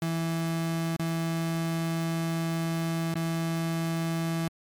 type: tone with dropouts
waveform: 35% pulse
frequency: 164.81 Hz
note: E3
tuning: in tune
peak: -25 dBFS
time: 0.02-4.48 s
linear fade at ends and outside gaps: 2 ms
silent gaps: 0.964-0.995 / 3.141-3.154 s
effects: MP3 96 kbps